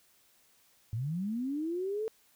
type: linear sweep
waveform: sine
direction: up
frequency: 103.83 to 448.7 Hz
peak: -31 dBFS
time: 0.93-2.08 s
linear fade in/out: 0 ms
effects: white hiss -66 dBFS RMS until 2.35 s